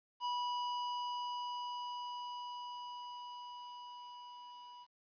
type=tone with level ramp; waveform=square; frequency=978 Hz; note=B5; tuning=17 cents flat; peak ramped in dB=-35 to -52 dBFS; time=0.2-4.87 s; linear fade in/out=50 ms; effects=resampled to 11025 Hz + 12-bit